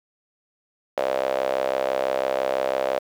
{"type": "tone with high-pass filter", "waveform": "sawtooth", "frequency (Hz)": 66, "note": "C2", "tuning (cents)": 16, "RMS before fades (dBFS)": -24, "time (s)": [0.97, 2.99], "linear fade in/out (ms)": 5, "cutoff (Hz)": 570, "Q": 6.2, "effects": ["low-pass 4000 Hz 12 dB/octave", "8-bit"]}